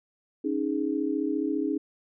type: chord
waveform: sine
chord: C# suspended second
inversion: none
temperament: just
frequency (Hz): 277.2 / 311.8 / 415.8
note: C#4 / D#4 / G#4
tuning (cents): 0 / +4 / +2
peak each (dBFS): -29 / -28 / -32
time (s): 0.44-1.78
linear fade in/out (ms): 10
effects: none